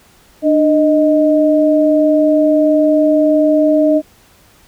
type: tone pair together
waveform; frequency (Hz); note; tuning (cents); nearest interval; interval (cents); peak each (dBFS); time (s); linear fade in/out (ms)
sine; 299.2 / 622.3; D4 / D#5; +32 / 0; octave + minor second; 1268; -11; 0.42-4.02; 50
effects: pink hiss -48 dBFS RMS until 4.67 s